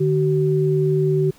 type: tone pair together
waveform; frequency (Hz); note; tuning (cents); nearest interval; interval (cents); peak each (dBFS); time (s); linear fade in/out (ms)
sine; 150.4 / 379.2; D3 / F#4; +42 / +43; octave + major third; 1601; -18 / -18; 0-1.31; 10
effects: pink hiss -51 dBFS RMS until 1.38 s